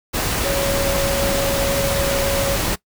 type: tone in noise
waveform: sine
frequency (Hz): 554.4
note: C#5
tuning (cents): 0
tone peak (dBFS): -20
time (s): 0.44-2.57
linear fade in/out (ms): 20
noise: pink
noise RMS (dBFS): -21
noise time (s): 0.13-2.76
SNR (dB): -2
effects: noise-tail reverb RT60 0.1 s tail -20 dB re dry

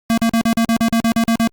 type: tone bursts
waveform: square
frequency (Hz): 228.6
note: A#3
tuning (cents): -34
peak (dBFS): -13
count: 12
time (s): 0.1-1.474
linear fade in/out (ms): 0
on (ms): 76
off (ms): 42
effects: Opus 48 kbps

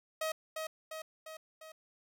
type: tone with echo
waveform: sawtooth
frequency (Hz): 633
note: D#5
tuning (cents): +30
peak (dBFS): -29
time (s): 0.21-0.32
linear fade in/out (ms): 5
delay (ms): 350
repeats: 4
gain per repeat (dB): -4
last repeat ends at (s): 1.72
effects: none

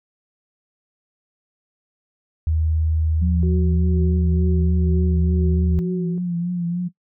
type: tone with pitch glide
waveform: sine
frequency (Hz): 79.3 to 78.57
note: D#2 to D#2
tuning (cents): +33 to +17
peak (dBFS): -17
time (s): 2.47-5.79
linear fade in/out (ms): 0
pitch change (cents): -16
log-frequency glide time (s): 4.59-4.69
type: tone with vibrato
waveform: sine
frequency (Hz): 174.61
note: F3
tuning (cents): 0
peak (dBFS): -20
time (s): 3.21-6.89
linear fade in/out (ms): 20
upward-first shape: triangle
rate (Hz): 3.4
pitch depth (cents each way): 53
type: tone with tremolo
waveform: sine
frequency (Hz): 370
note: F#4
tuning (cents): 0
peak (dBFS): -24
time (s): 3.43-6.18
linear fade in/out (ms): 0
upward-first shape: triangle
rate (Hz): 2.1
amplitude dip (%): 65
effects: noise-tail reverb RT60 0.1 s tail -17 dB re dry

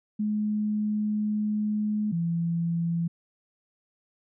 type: tone pair in turn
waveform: sine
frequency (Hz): 211.3 / 168.5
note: G#3 / E3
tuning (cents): +30 / +38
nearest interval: major third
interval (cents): 392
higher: first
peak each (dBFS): -24 / -24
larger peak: neither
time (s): 0.19-2.12 / 2.12-3.08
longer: first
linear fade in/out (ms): 10
effects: none

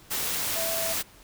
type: tone in noise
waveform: sine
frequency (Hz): 659.3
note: E5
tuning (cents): 0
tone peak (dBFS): -31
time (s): 0.55-0.94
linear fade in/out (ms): 20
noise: white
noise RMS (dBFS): -29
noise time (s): 0.1-1.03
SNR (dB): -5
effects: pink hiss -53 dBFS RMS until 1.23 s

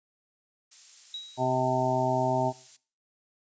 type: noise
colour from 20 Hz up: violet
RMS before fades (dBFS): -42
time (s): 0.71-2.77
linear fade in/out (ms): 10
type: tone with exponential decay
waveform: sine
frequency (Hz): 3843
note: B7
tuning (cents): -48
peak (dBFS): -32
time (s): 1.14-1.6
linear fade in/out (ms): 2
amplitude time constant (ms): 98
type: harmonic tone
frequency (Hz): 128.4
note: C3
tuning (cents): -32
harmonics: 1 / 2 / 3 / 5 / 6 / 7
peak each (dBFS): -32 / -33 / -33 / -28 / -31 / -29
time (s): 1.37-2.53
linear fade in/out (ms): 50
effects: noise-tail reverb RT60 0.4 s tail -18 dB re dry + resampled to 16000 Hz

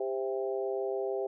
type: harmonic tone with a mistuned harmonic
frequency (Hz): 132.4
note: C3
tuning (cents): +21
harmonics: 3 / 4 / 5 / 6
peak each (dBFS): -32 / -36 / -38 / -43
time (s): 0-1.27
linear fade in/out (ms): 5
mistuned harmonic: 4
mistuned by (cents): -18
effects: none

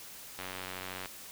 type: click train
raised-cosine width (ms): 0.3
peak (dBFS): -23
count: 63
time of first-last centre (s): 0.39-1.058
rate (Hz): 92.8
effects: white hiss -48 dBFS RMS until 1.31 s

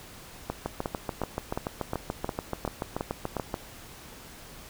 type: two click trains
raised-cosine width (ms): 1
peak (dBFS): -15 / -15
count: 9 / 21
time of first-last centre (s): 0.5-3.367 / 0.66-3.542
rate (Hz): 2.79 / 6.94
effects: pink hiss -47 dBFS RMS until 4.69 s

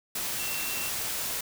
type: tone in noise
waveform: sine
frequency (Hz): 2707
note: E7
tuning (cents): +45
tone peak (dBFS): -37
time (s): 0.39-0.89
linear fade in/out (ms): 5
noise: white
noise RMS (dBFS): -32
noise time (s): 0.15-1.41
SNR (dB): -8
effects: none

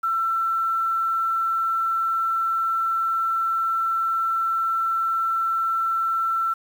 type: tone with quantisation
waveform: sine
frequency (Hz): 1341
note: E6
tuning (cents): +29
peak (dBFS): -20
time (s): 0.03-6.54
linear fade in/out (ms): 10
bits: 8
effects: none

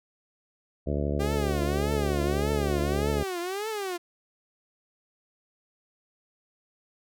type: harmonic tone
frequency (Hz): 72.3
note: D2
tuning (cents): -27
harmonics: 1 / 2 / 3 / 4 / 5 / 6 / 7 / 8 / 9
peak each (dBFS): -29 / -32 / -34 / -35 / -36 / -37 / -37 / -38 / -39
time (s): 0.86-3.24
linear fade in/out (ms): 20
type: tone with vibrato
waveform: sawtooth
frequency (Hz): 390.3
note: G4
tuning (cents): -8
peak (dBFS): -26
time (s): 1.19-3.98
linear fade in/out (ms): 20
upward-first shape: triangle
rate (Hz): 1.7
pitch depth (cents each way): 240
effects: none

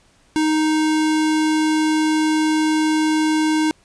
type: tone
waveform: square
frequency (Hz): 311.1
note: D#4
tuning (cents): 0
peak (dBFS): -16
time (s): 0.36-3.71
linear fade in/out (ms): 0
effects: pink hiss -56 dBFS RMS until 3.84 s + resampled to 22050 Hz

